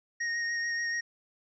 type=tone with vibrato; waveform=square; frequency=1864.7 Hz; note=A#6; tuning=in tune; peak=-30 dBFS; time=0.2-1.01 s; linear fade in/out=10 ms; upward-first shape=sine; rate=6.9 Hz; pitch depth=14 cents each way; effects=resampled to 16000 Hz